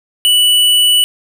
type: tone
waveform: square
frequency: 2960 Hz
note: F#7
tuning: in tune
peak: -8 dBFS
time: 0.25-1.04 s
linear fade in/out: 0 ms
effects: none